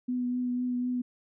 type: tone with vibrato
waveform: sine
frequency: 247.9 Hz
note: B3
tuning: 7 cents sharp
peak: -27 dBFS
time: 0.08-1.02 s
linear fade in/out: 10 ms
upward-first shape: triangle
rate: 4 Hz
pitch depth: 18 cents each way
effects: none